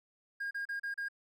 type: tone bursts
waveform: triangle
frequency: 1622 Hz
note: G#6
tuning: 41 cents flat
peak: -32 dBFS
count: 5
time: 0.4-1.086 s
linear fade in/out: 10 ms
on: 110 ms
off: 34 ms
effects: tanh soft clip ceiling -29 dBFS